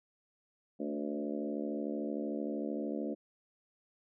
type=harmonic tone with a mistuned harmonic; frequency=73.2 Hz; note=D2; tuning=5 cents flat; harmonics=3 / 4 / 5 / 6 / 7 / 8 / 9; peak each=-39 / -38 / -42 / -48 / -43 / -45 / -49 dBFS; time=0.79-3.15 s; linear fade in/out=20 ms; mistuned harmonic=4; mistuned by=-22 cents; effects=none

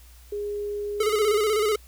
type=tone; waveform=sine; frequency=412.1 Hz; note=G#4; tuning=13 cents flat; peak=-27 dBFS; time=0.32-1.37 s; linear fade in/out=5 ms
type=tone with vibrato; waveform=square; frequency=425.6 Hz; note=G#4; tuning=42 cents sharp; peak=-21 dBFS; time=1-1.76 s; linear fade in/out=5 ms; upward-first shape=square; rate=16 Hz; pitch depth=53 cents each way
effects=added 60 Hz sine -47 dBFS peak until 1.87 s + white hiss -55 dBFS RMS until 1.87 s

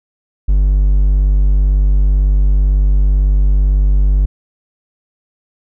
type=tone; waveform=triangle; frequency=49 Hz; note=G1; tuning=in tune; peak=-6 dBFS; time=0.48-4.26 s; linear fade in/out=10 ms; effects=none

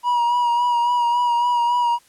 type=tone with vibrato; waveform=triangle; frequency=960 Hz; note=B5; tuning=49 cents flat; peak=-14 dBFS; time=0.03-1.99 s; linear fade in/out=50 ms; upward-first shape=sine; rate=3.6 Hz; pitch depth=29 cents each way; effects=white hiss -55 dBFS RMS until 2.08 s + low-pass 11000 Hz 12 dB/octave

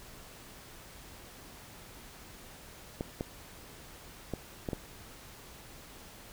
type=clicks; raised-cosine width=2 ms; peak=-20 dBFS; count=5; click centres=3.009 / 3.209 / 4.337 / 4.688 / 4.732 s; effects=pink hiss -51 dBFS RMS until 6.32 s

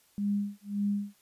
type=tone with tremolo; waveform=sine; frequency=203.2 Hz; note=G#3; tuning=38 cents flat; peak=-25 dBFS; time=0.18-1.16 s; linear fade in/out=0 ms; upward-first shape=sine; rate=1.8 Hz; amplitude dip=100%; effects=white hiss -65 dBFS RMS until 1.21 s + resampled to 32000 Hz

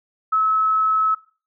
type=tone; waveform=sine; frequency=1294 Hz; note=E6; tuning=32 cents flat; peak=-15 dBFS; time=0.32-1.15 s; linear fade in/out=10 ms; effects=noise-tail reverb RT60 0.4 s tail -19 dB re dry

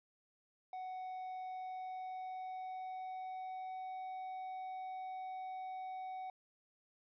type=tone with pitch glide; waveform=triangle; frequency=744 to 750 Hz; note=F#5 to F#5; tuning=+9 to +23 cents; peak=-40 dBFS; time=0.73-6.3 s; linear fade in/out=2 ms; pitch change=+14 cents; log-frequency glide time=1.45-3.96 s; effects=resampled to 11025 Hz

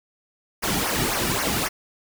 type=noise with flanger; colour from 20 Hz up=pink; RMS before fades=-24 dBFS; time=0.62-1.69 s; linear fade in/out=20 ms; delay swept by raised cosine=0.25 to 1.95 ms; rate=3.8 Hz; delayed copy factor=-0.75; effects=none

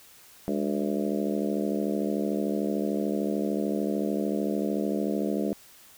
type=harmonic tone with a mistuned harmonic; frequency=73.42 Hz; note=D2; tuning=in tune; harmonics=3 / 4 / 5 / 6 / 7 / 8 / 9; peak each=-29 / -31 / -33 / -35 / -36 / -37 / -38 dBFS; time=0.48-5.53 s; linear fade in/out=0 ms; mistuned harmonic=3; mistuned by=-130 cents; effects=white hiss -53 dBFS RMS until 5.97 s

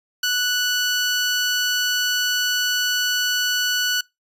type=tone; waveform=15% pulse; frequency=1480 Hz; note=F#6; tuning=in tune; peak=-12 dBFS; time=0.23-4.01 s; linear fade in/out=5 ms; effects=noise-tail reverb RT60 0.2 s tail -24 dB re dry + resampled to 32000 Hz

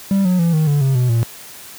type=tone with pitch steps; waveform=triangle; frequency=196 / 181.82 / 168.67 / 156.47 / 145.15 / 134.65 / 124.91 / 115.87 Hz; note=G3 / F#3 / E3 / D#3 / D3 / C#3 / B2 / A#2; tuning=0 / -30 / +40 / +10 / -20 / -50 / +20 / -10 cents; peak=-10 dBFS; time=0.11-1.23 s; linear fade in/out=0 ms; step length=140 ms; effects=white hiss -37 dBFS RMS until 1.78 s + high-pass 60 Hz 12 dB/octave

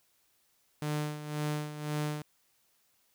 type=tone with tremolo; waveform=sawtooth; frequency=150 Hz; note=D3; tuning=37 cents sharp; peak=-26 dBFS; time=0.82-2.22 s; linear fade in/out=2 ms; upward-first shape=sine; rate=1.9 Hz; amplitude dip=70%; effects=white hiss -71 dBFS RMS until 3.14 s

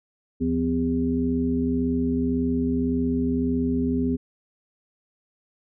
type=tone cluster; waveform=sine; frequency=74.7 / 170.7 / 252.5 / 404 Hz; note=D2 / F3 / B3 / G#4; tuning=+30 / -39 / +39 / -48 cents; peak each=-30 / -30 / -22 / -30 dBFS; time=0.4-4.17 s; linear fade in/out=20 ms; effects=none

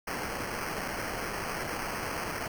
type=noise with sample-and-hold; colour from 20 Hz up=white; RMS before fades=-35 dBFS; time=0.07-2.48 s; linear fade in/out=5 ms; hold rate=3675 Hz; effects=none

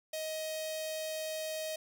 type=tone with notch filter; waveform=sawtooth; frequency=629 Hz; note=D#5; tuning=19 cents sharp; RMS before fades=-38 dBFS; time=0.13-1.76 s; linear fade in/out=5 ms; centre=1300 Hz; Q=0.62; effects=none

